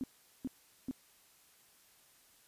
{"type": "tone bursts", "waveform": "sine", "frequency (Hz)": 261.3, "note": "C4", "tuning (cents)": -2, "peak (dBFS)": -34, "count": 3, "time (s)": [0.01, 0.911], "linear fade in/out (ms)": 0, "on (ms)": 27, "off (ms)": 410, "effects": ["white hiss -65 dBFS RMS until 2.47 s", "resampled to 32000 Hz"]}